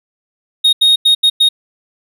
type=tone bursts at uneven times; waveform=triangle; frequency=3729 Hz; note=A#7; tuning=in tune; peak=-5 dBFS; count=5; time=0.64-0.73 / 0.81-0.96 / 1.05-1.15 / 1.23-1.3 / 1.4-1.49 s; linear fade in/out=10 ms; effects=none